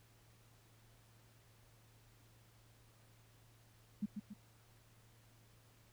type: tone with echo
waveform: sine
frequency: 207.7 Hz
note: G#3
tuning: in tune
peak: -34 dBFS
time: 4.02-4.06 s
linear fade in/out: 10 ms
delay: 140 ms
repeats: 2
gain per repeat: -6 dB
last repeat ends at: 4.34 s
effects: added 113 Hz sine -66 dBFS peak until 5.92 s + pink hiss -69 dBFS RMS until 5.92 s